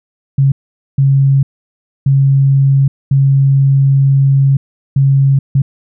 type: tone bursts at uneven times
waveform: sine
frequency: 137 Hz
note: C#3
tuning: 20 cents flat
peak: -6 dBFS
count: 6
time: 0.38-0.52 / 0.98-1.43 / 2.06-2.88 / 3.11-4.57 / 4.96-5.39 / 5.55-5.62 s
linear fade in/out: 5 ms
effects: none